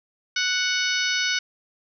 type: harmonic tone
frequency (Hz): 740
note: F#5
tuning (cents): 0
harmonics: 2 / 3 / 4 / 5 / 6 / 7 / 8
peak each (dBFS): -26 / -28 / -29 / -30 / -31 / -31 / -32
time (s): 0.36-1.39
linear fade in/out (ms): 5
effects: none